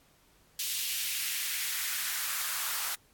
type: noise with high-pass filter sweep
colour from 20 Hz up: white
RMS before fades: -33 dBFS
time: 0.59-2.95 s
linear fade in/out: 2 ms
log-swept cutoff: 3200 to 1000 Hz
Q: 1.6
effects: pink hiss -64 dBFS RMS until 3.13 s + AAC 64 kbps